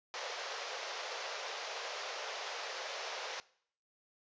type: band-pass noise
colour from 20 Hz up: pink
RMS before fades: -42 dBFS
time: 0.14-3.4 s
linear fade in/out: 0 ms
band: 450 to 6300 Hz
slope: 48 dB/octave
effects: noise-tail reverb RT60 0.6 s tail -21 dB re dry + resampled to 16000 Hz